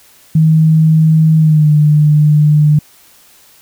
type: tone with pitch glide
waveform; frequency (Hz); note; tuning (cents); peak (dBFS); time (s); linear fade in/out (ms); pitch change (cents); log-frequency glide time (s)
sine; 158.4 to 150.29; D#3 to D3; +31 to +40; -5; 0.35-2.79; 5; -91; 1.38-1.7
effects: white hiss -45 dBFS RMS until 3.61 s